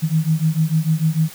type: beating tone pair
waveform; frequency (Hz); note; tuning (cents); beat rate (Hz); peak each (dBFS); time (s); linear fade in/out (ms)
sine; 155.56 / 162.26; D#3 / E3; 0 / -27; 6.7; -18; 0.02-1.3; 20
effects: white hiss -39 dBFS RMS until 1.34 s